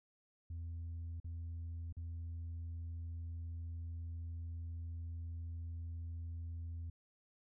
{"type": "tone with dropouts", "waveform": "sine", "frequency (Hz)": 83.6, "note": "E2", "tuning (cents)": 25, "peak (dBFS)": -39, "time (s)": [0.5, 6.9], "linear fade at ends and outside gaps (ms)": 5, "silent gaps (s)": [[1.201, 1.244], [1.926, 1.968]], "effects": ["tanh soft clip ceiling -40 dBFS"]}